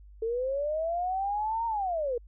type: linear two-way sweep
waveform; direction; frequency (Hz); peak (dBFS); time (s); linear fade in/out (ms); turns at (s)
sine; up then down; 440 to 932.3 to 460.3; -27; 0.22-2.18; 5; 1.66
effects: added 50 Hz sine -48 dBFS peak until 2.27 s